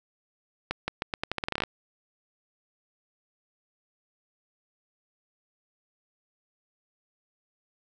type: accelerating click train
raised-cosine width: 0.3 ms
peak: -12 dBFS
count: 15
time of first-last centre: 0.71-1.636 s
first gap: 170 ms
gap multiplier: 0.83
effects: none